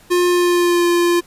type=tone with pitch glide; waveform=square; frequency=354.9 to 347 Hz; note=F4 to F4; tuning=+28 to -11 cents; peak=-13 dBFS; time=0.1-1.21 s; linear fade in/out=20 ms; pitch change=-39 cents; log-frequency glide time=0.28-0.87 s; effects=pink hiss -48 dBFS RMS until 1.26 s + resampled to 32000 Hz